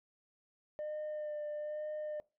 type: tone with vibrato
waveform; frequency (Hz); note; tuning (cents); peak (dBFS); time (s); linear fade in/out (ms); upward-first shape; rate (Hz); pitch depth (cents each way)
sine; 603; D5; +46; -35; 0.79-2.2; 0; sine; 1.1; 18
effects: noise-tail reverb RT60 0.3 s tail -24 dB re dry + tanh soft clip ceiling -36 dBFS